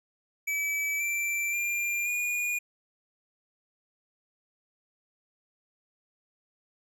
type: tone with pitch steps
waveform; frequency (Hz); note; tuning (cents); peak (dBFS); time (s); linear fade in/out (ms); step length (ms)
square; 2299 / 2345 / 2391 / 2439; D7 / D7 / D7 / D#7; -37 / -3 / +30 / -35; -28; 0.47-2.59; 10; 530
effects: none